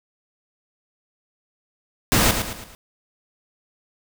pink noise with echo, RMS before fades -17 dBFS, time 2.12-2.31 s, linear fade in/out 0 ms, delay 110 ms, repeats 4, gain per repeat -7 dB, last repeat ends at 2.75 s, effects none

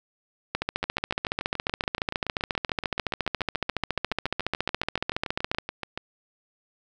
two click trains, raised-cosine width 0.3 ms, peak -15 / -9 dBFS, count 37 / 73, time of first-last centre 0.84-5.976 / 0.55-5.585 s, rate 7.01 / 14.3 Hz, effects none

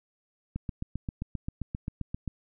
click train, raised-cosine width 5 ms, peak -20 dBFS, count 14, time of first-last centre 0.56-2.277 s, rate 7.57 Hz, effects none

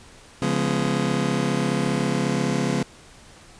30% pulse chord, C# dominant seventh, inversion none, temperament just, 138.59 / 173.24 / 207.9 / 249.5 Hz, C#3 / E#3 / G#3 / B3, 0 / -14 / +2 / +18 cents, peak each -24 dBFS, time 0.42-2.83 s, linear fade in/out 2 ms, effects pink hiss -48 dBFS RMS until 3.59 s + resampled to 22050 Hz

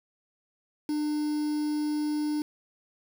triangle tone with quantisation, 300 Hz, D4, 37 cents sharp, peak -24 dBFS, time 0.89-2.42 s, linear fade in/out 2 ms, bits 7, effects none

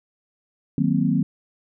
sine chord, C half-diminished seventh, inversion first, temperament equal, 155.56 / 185 / 233.1 / 261.6 Hz, Eb3 / Gb3 / Bb3 / C4, 0 / 0 / 0 / 0 cents, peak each -23 dBFS, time 0.78-1.23 s, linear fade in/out 2 ms, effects none

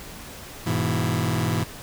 sawtooth chord, E major, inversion first, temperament just, 103.01 / 123.61 / 164.81 Hz, G#2 / B2 / E3, -14 / +2 / 0 cents, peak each -22 / -22 / -22 dBFS, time 0.66-1.64 s, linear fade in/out 10 ms, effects pink hiss -40 dBFS RMS until 1.82 s

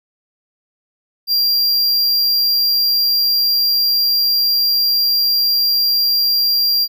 square tone, 4758 Hz, D8, 22 cents sharp, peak -13 dBFS, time 1.27-6.88 s, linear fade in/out 50 ms, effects none

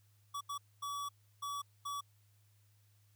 square tone bursts at uneven times, 1141 Hz, C#6, 50 cents sharp, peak -39 dBFS, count 5, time 0.34-0.41 / 0.49-0.58 / 0.82-1.09 / 1.42-1.62 / 1.85-2.01 s, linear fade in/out 10 ms, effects added 103 Hz sine -66 dBFS peak until 3.15 s + white hiss -75 dBFS RMS until 3.15 s

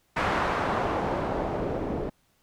white noise with low-pass filter sweep, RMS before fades -28 dBFS, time 0.16-2.1 s, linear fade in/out 10 ms, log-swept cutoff 1400 to 410 Hz, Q 1.1, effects pink hiss -68 dBFS RMS until 2.42 s

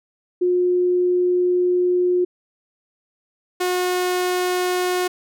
sine / sawtooth tone pair in turn, 358.9 / 362.2 Hz, F4 / F#4, +47 / -37 cents, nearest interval unison, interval 16 cents, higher second, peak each -15 dBFS, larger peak neither, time 0.41-2.25 / 3.6-5.08 s, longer first, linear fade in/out 10 ms, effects none

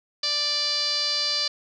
5% pulse tone with low-pass filter, 587.3 Hz, D5, in tune, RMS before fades -25 dBFS, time 0.23-1.48 s, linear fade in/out 5 ms, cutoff 4600 Hz, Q 7.7, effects none

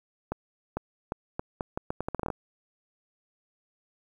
accelerating click train, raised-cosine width 1 ms, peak -16 dBFS, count 15, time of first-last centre 0.32-2.302 s, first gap 450 ms, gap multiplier 0.78, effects 9-bit

